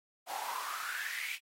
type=noise with high-pass filter sweep; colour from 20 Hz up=pink; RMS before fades=-39 dBFS; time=0.26-1.39 s; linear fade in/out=50 ms; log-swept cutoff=720 to 2500 Hz; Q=7.7; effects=AAC 48 kbps